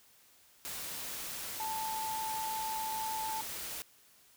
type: tone in noise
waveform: sine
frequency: 880 Hz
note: A5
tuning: in tune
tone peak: -35 dBFS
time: 1.6-3.41 s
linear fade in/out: 0 ms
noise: white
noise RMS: -41 dBFS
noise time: 0.65-3.82 s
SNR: +3 dB
effects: white hiss -63 dBFS RMS until 4.36 s